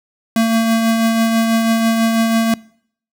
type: tone with tremolo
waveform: square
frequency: 226.4 Hz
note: A3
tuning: 50 cents sharp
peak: -11 dBFS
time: 0.36-2.54 s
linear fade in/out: 2 ms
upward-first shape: triangle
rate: 6.1 Hz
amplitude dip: 35%
effects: noise-tail reverb RT60 0.6 s tail -23 dB re dry